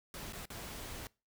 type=noise with dropouts; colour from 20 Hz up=pink; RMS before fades=-45 dBFS; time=0.14-1.07 s; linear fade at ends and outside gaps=1 ms; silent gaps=0.325-0.332 / 0.455-0.502 s; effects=noise-tail reverb RT60 0.3 s tail -23 dB re dry